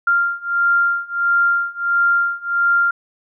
sine beating tone pair, 1392 / 1393.5 Hz, F6 / F6, -6 / -4 cents, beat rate 1.5 Hz, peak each -18 / -17 dBFS, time 0.07-2.91 s, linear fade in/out 5 ms, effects none

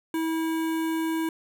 square tone with notch filter, 323.5 Hz, E4, 32 cents flat, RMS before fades -27 dBFS, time 0.14-1.29 s, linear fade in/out 2 ms, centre 5000 Hz, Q 1.1, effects none

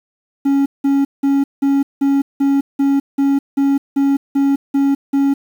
triangle tone bursts, 277.2 Hz, C#4, in tune, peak -9 dBFS, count 13, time 0.45-5.34 s, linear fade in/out 10 ms, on 210 ms, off 180 ms, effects 7-bit

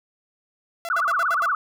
sawtooth tone bursts, 677 Hz, E5, 46 cents sharp, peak -25 dBFS, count 6, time 0.85-1.458 s, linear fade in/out 0 ms, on 38 ms, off 76 ms
sine tone with vibrato, 1300 Hz, E6, 24 cents flat, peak -19 dBFS, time 0.9-1.55 s, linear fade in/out 2 ms, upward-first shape sine, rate 17 Hz, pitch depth 250 cents each way
effects none

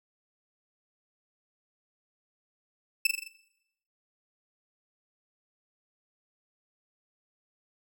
sawtooth tone with echo, 2637 Hz, E7, in tune, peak -16 dBFS, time 3.05-3.07 s, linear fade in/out 5 ms, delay 42 ms, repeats 5, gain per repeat -4 dB, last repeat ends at 3.28 s, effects noise-tail reverb RT60 0.8 s tail -17 dB re dry

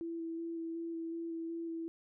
sine tone with vibrato, 331.5 Hz, E4, 10 cents sharp, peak -37 dBFS, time 0.01-1.88 s, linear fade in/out 0 ms, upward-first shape square, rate 2.7 Hz, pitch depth 12 cents each way, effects none

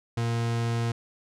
40% pulse tone, 116.54 Hz, A#2, in tune, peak -24 dBFS, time 0.17-0.92 s, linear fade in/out 5 ms, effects low-pass 8000 Hz 12 dB/octave

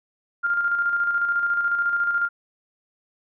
sine tone with tremolo, 1400 Hz, F6, 4 cents sharp, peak -18 dBFS, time 0.43-2.29 s, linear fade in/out 20 ms, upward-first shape square, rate 14 Hz, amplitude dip 40%, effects none

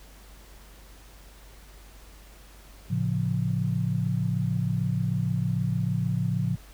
sine chord, A augmented, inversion none, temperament equal with one note detuned, 112.05 / 138.59 / 174.61 Hz, A2 / C#3 / E#3, +32 / 0 / 0 cents, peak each -28 dBFS, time 2.9-6.56 s, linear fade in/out 10 ms, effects added 49 Hz sine -48 dBFS peak until 6.73 s + pink hiss -53 dBFS RMS until 6.73 s

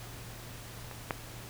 clicks, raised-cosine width 0.5 ms, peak -27 / -15 dBFS, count 2, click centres 0.913 / 1.108 s, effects added 116 Hz sine -48 dBFS peak until 1.49 s + pink hiss -47 dBFS RMS until 1.49 s

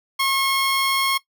15% pulse tone, 1083 Hz, C#6, 41 cents flat, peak -12 dBFS, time 0.19-1.18 s, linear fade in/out 10 ms, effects noise-tail reverb RT60 0.1 s tail -17 dB re dry

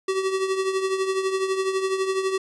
square tone with tremolo, 382.1 Hz, G4, 44 cents flat, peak -20 dBFS, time 0.08-2.38 s, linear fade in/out 5 ms, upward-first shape triangle, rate 12 Hz, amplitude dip 65%, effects resampled to 22050 Hz

